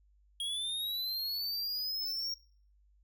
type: linear sweep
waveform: square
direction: up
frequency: 3270 to 5588 Hz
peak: -34 dBFS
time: 0.4-2.34 s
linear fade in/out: 2 ms
effects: noise-tail reverb RT60 0.5 s tail -23 dB re dry + added 50 Hz sine -63 dBFS peak until 3.03 s